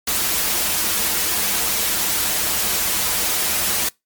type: noise with comb filter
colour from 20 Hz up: white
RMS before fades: -20 dBFS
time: 0.07-3.89 s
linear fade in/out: 5 ms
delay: 7.5 ms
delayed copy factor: -0.65
effects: noise-tail reverb RT60 0.2 s tail -25 dB re dry + MP3 96 kbps